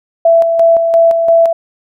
sine tone with tremolo, 666 Hz, E5, 18 cents sharp, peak -4 dBFS, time 0.25-1.53 s, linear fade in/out 5 ms, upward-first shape square, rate 2.9 Hz, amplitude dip 45%, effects none

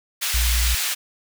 pink high-pass noise, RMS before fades -24 dBFS, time 0.21-0.95 s, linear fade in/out 20 ms, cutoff 2100 Hz, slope 12 dB/octave
sine tone, 59 Hz, A#1, 22 cents sharp, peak -18 dBFS, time 0.34-0.75 s, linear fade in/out 5 ms
effects none

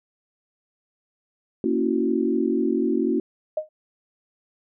sine chord, F# dominant seventh, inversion first, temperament equal, 233.1 / 277.2 / 329.6 / 370 Hz, A#3 / C#4 / E4 / F#4, 0 / 0 / 0 / 0 cents, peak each -25 dBFS, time 1.64-3.2 s, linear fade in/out 2 ms
sine tone with exponential decay, 619 Hz, D#5, 9 cents flat, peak -18 dBFS, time 3.57-3.69 s, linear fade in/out 5 ms, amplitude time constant 25 ms
effects none

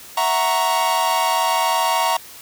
45% pulse chord, F# dominant seventh, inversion third, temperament equal, 659.3 / 740 / 932.3 / 1108.7 Hz, E5 / F#5 / A#5 / C#6, 0 / 0 / 0 / 0 cents, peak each -25 / -24 / -19 / -24 dBFS, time 0.17-2.17 s, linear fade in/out 5 ms, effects white hiss -40 dBFS RMS until 2.41 s

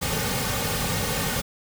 pink noise with comb filter, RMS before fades -26 dBFS, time 0.01-1.42 s, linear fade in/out 20 ms, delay 3 ms, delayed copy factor -0.7, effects none

